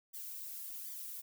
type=noise with flanger; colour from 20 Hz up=violet; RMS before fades=-45 dBFS; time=0.13-1.22 s; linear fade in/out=20 ms; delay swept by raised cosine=0.74 to 2.84 ms; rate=1.3 Hz; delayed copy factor=-0.7; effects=none